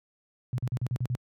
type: tone bursts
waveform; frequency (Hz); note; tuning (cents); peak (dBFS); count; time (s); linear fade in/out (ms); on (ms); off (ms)
sine; 123.47; B2; 0; -25; 7; 0.53-1.151; 0; 51; 44
effects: high-pass 80 Hz 12 dB/octave